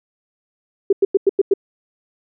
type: tone bursts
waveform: sine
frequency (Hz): 393.3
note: G4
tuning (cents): +6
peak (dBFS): -9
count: 6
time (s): 0.9-1.538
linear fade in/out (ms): 5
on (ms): 28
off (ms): 94
effects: none